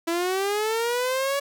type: linear sweep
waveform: sawtooth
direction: up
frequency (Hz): 329.6 to 567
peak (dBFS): -19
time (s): 0.07-1.4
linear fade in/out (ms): 10
effects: none